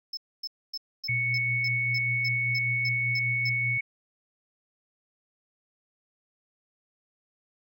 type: tone bursts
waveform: triangle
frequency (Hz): 5250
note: E8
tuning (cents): -8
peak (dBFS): -30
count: 12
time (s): 0.13-3.494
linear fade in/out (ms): 5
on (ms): 42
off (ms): 260
type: tone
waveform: sine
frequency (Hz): 2217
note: C#7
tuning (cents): 0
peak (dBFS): -25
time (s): 1.08-3.81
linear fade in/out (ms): 10
type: tone with tremolo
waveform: sine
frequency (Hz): 121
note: B2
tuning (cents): -35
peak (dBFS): -29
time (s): 1.09-3.78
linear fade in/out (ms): 5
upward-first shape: sine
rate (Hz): 5.1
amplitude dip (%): 45
effects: none